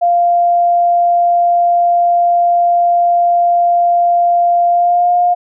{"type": "tone with pitch glide", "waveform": "sine", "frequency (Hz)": [696, 708.2], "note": ["F5", "F5"], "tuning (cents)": [-6, 24], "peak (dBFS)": -8, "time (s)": [0.01, 5.35], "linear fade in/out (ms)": 20, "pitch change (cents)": 30, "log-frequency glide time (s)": [4.69, 5.12], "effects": []}